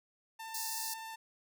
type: tone with vibrato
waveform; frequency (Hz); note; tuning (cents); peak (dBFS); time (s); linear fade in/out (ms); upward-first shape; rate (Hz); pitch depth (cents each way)
sawtooth; 894; A5; +27; -39; 0.39-1.16; 10; triangle; 16; 12
type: high-pass noise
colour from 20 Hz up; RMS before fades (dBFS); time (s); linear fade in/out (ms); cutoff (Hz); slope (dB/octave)
pink; -39; 0.54-0.94; 5; 4300; 96
effects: none